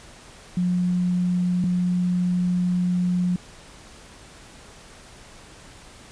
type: tone pair in turn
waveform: sine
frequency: 179 / 179 Hz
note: F3 / F3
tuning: +43 / +43 cents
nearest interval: unison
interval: 0 cents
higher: neither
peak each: -19 dBFS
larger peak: neither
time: 0.57-1.64 / 1.64-3.36 s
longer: second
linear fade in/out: 2 ms
effects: pink hiss -46 dBFS RMS until 6.11 s + resampled to 22050 Hz